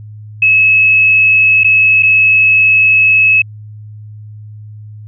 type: tone with dropouts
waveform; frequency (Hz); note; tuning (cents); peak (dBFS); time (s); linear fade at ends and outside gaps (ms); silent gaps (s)
sine; 2582; E7; -37; -5; 0.42-3.42; 5; 1.635-1.644 / 2.025-2.031
effects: added 106 Hz sine -28 dBFS peak until 5.07 s